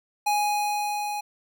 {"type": "tone with level ramp", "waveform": "square", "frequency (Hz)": 830.6, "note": "G#5", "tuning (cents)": 0, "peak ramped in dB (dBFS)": [-21, -29], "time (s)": [0.26, 1.21], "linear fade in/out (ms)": 10, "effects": []}